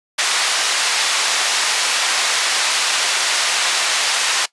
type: band-pass noise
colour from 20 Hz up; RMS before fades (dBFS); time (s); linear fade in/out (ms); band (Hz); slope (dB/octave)
white; -18; 0.18-4.46; 10; 770 to 5700; 12
effects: noise-tail reverb RT60 0.1 s tail -19 dB re dry + resampled to 24000 Hz